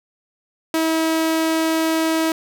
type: tone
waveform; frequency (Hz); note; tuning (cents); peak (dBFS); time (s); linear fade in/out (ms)
sawtooth; 322.2; E4; -39; -13; 0.74-2.32; 2
effects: none

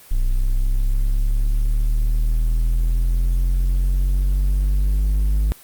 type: linear sweep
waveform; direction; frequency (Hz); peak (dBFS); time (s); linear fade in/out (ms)
triangle; up; 30.74 to 51.8; -13; 0.11-5.52; 0
effects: white hiss -45 dBFS RMS until 5.63 s + Opus 24 kbps

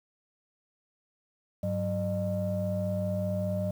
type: tone cluster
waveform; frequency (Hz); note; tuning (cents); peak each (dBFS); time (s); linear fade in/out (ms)
sine; 100.5 / 185.4 / 606; G2 / F#3 / D#5; +44 / +4 / -46; -31; 1.63-3.71; 5
effects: tanh soft clip ceiling -21 dBFS + 9-bit

